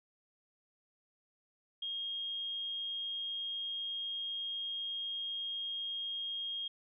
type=tone; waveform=sine; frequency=3246 Hz; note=G#7; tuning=40 cents flat; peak=-36 dBFS; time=1.82-6.68 s; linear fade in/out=5 ms; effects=none